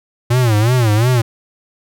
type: tone with vibrato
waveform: square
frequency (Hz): 115.6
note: A#2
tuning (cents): -14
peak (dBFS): -11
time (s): 0.3-1.22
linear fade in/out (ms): 10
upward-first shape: sine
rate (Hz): 2.8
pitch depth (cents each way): 180
effects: none